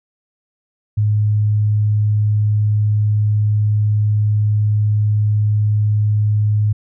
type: tone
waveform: sine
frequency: 105.5 Hz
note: G#2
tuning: 28 cents sharp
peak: -12 dBFS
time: 0.97-6.73 s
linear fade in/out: 10 ms
effects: none